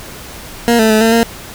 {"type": "tone with pitch steps", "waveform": "20% pulse", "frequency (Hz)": [235.4, 220.5, 216.9, 225.7, 230.7], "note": ["A#3", "A3", "A3", "A3", "A#3"], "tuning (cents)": [17, 4, -25, 44, -18], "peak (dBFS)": -3, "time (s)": [0.68, 1.23], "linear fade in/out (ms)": 0, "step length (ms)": 110, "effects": ["pink hiss -31 dBFS RMS until 1.54 s"]}